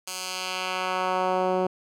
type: tone with band-pass filter sweep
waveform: 10% pulse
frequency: 185 Hz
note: F#3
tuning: in tune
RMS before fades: -27 dBFS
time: 0.07-1.67 s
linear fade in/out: 5 ms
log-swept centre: 7700 to 390 Hz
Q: 0.87
effects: none